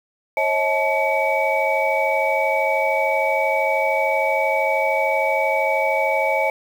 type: tone cluster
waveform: sine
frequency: 543 / 636 / 866 / 2269 Hz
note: C#5 / D#5 / A5 / C#7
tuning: -36 / +38 / -28 / +40 cents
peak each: -22 dBFS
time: 0.37-6.5 s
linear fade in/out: 2 ms
effects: tanh soft clip ceiling -7 dBFS + 7-bit